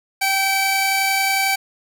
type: tone pair together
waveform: sawtooth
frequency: 778 / 2303 Hz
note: G5 / D7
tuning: -13 / -34 cents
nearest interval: octave + perfect fifth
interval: 1879 cents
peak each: -16 dBFS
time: 0.21-1.56 s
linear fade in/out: 10 ms
effects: none